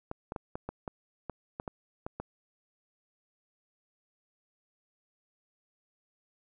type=clicks; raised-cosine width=1 ms; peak=-22 dBFS; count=11; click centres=0.114 / 0.321 / 0.362 / 0.555 / 0.69 / 0.878 / 1.297 / 1.599 / 1.678 / 2.065 / 2.2 s; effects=none